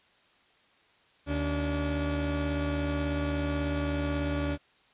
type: tone pair together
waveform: 30% pulse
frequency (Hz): 76.41 / 287.4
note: D#2 / D4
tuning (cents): -31 / -37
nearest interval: octave + major seventh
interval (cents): 2294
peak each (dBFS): -28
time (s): 1.26-4.58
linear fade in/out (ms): 50
effects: white hiss -63 dBFS RMS until 4.93 s + resampled to 8000 Hz